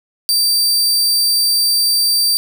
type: tone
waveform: sawtooth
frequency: 4666 Hz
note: D8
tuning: 12 cents flat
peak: -9 dBFS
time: 0.29-2.37 s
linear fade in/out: 0 ms
effects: none